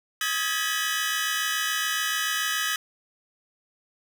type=tone cluster; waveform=sawtooth; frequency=1263 / 1641 / 1708 / 1940 / 3010 Hz; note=D#6 / G#6 / G#6 / B6 / F#7; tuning=+26 / -21 / +48 / -31 / +29 cents; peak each=-28 dBFS; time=0.21-2.76 s; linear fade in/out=2 ms; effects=none